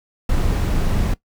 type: noise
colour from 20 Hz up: brown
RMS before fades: -18 dBFS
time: 0.29-1.14 s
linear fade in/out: 5 ms
effects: noise-tail reverb RT60 0.1 s tail -18 dB re dry